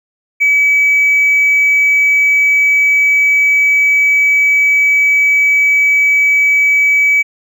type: tone with hard clipping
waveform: triangle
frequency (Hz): 2285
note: D7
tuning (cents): -48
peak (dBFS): -7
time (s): 0.4-7.23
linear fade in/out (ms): 20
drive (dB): 2
effects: none